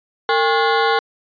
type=ring-modulated tone; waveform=25% pulse; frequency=630 Hz; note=D#5; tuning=21 cents sharp; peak=-7 dBFS; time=0.29-0.99 s; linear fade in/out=2 ms; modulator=175 Hz; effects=resampled to 11025 Hz